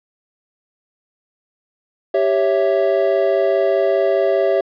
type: chord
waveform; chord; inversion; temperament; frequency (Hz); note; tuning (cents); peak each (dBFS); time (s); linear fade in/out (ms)
triangle; C# diminished; second; equal; 392 / 554.4 / 659.3; G4 / C#5 / E5; 0 / 0 / 0; -16; 2.14-4.61; 5
effects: resampled to 11025 Hz